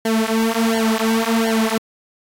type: tone with flanger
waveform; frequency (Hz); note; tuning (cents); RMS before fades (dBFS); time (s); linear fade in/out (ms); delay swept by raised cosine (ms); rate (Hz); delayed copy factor
sawtooth; 224.6; A3; +36; -18; 0.05-1.78; 5; 0.79 to 6.09; 1.4; -1
effects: AAC 48 kbps